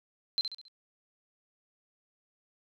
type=tone with echo; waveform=sine; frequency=4105 Hz; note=C8; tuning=34 cents flat; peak=-25 dBFS; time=0.38-0.41 s; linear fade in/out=0 ms; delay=68 ms; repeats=4; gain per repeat=-7 dB; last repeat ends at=0.682 s; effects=none